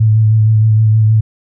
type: tone with vibrato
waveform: sine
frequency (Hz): 109.2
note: A2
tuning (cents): -13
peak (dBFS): -6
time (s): 0-1.21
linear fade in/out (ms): 10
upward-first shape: sine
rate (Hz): 6.4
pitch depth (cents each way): 25
effects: none